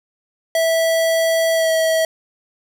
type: tone with pitch glide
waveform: square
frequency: 655 to 646 Hz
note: E5 to E5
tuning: -11 to -35 cents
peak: -15 dBFS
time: 0.55-2.05 s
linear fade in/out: 2 ms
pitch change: -24 cents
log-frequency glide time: 1.54-1.71 s
effects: none